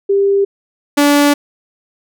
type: tone pair in turn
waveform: sine / sawtooth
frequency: 397 / 288.7 Hz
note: G4 / D4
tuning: +22 / -30 cents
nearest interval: tritone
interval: 552 cents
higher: first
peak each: -9 / -4 dBFS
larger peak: second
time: 0.09-0.45 / 0.97-1.34 s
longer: second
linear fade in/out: 10 ms
effects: none

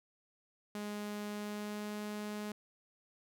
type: tone with pitch glide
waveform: sawtooth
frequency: 207.8 to 209.5 Hz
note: G#3 to G#3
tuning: +1 to +15 cents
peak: -35 dBFS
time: 0.75-2.52 s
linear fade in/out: 2 ms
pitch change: +14 cents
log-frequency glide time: 1.3-1.98 s
effects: none

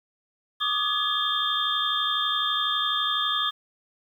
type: tone cluster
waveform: sine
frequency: 1161 / 1233 / 1696 / 3238 / 3568 Hz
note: D6 / D#6 / G#6 / G#7 / A7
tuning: -20 / -16 / +36 / -45 / +23 cents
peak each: -32 / -29 / -33 / -28 / -27 dBFS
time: 0.6-3.51 s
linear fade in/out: 20 ms
effects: 9-bit

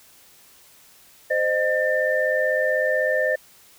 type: tone cluster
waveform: sine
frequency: 519 / 615 / 1792 Hz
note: C5 / D#5 / A6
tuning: -14 / -20 / +31 cents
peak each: -23 / -23 / -23 dBFS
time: 1.3-3.36 s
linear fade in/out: 10 ms
effects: white hiss -52 dBFS RMS until 3.78 s

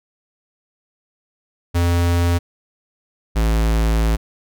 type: tone pair in turn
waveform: square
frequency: 86.4 / 55.09 Hz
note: F2 / A1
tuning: -18 / +3 cents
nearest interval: minor sixth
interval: 779 cents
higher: first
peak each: -15 dBFS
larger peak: neither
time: 1.74-2.39 / 3.35-4.17 s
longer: second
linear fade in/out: 20 ms
effects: none

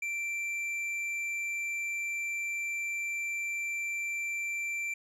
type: tone with tanh clipping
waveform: triangle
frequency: 2349 Hz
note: D7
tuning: in tune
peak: -33 dBFS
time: 0.02-4.94 s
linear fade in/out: 5 ms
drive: 11 dB
effects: none

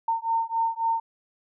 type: beating tone pair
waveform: sine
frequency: 909 / 912.7 Hz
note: A#5 / A#5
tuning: -44 / -37 cents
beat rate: 3.7 Hz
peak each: -26 dBFS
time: 0.08-1 s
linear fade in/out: 5 ms
effects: none

